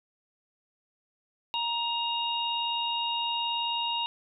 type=harmonic tone; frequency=939 Hz; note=A#5; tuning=12 cents sharp; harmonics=1 / 3 / 4; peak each=-31 / -31 / -34 dBFS; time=1.54-4.06 s; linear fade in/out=0 ms; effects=none